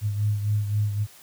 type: beating tone pair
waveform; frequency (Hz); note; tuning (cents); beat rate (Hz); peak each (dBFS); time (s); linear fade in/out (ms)
sine; 104 / 107.8; G#2 / A2; +3 / -35; 3.8; -22 / -30; 0.01-1.07; 50
effects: white hiss -50 dBFS RMS until 1.22 s